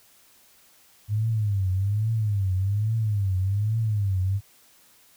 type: tone with vibrato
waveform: sine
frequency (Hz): 102.3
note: G#2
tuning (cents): -26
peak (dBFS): -21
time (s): 1.08-4.41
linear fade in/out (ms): 50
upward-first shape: triangle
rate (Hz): 1.2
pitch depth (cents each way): 190
effects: white hiss -57 dBFS RMS until 5.16 s